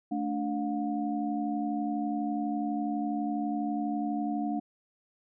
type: tone cluster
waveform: sine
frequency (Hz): 219.9 / 292 / 716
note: A3 / D4 / F5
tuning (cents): -1 / -10 / +43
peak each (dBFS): -33 / -31 / -35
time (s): 0.11-4.6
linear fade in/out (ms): 10
effects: none